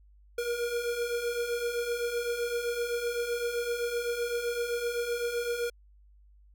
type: beating tone pair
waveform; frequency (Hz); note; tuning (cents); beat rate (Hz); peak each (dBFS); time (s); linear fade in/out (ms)
square; 470 / 477.8; A#4 / A#4; +14 / +43; 7.8; -37 / -31; 0.38-5.7; 5
effects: added 50 Hz sine -55 dBFS peak until 6.54 s